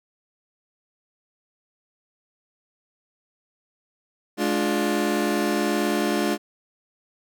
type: chord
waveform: 30% pulse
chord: D diminished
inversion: second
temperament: just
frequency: 211.4 / 293.7 / 352.4 Hz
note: Ab3 / D4 / F4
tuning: +31 / 0 / +16 cents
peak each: -23 dBFS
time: 4.37-6.38 s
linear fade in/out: 50 ms
effects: none